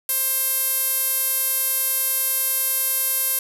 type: tone with band-pass filter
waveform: sawtooth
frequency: 530 Hz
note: C5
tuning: 22 cents sharp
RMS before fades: -22 dBFS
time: 0.09-3.39 s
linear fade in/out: 2 ms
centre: 12000 Hz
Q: 4.7
effects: none